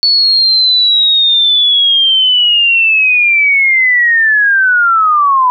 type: linear sweep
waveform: sine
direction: down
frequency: 4447 to 987.8 Hz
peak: -6 dBFS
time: 0.03-5.5 s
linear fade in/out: 0 ms
effects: none